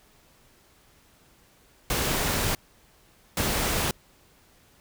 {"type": "noise bursts at uneven times", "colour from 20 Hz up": "pink", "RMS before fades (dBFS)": -26, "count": 2, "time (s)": [[1.9, 2.55], [3.37, 3.91]], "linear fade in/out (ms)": 2, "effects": ["pink hiss -59 dBFS RMS until 4.8 s"]}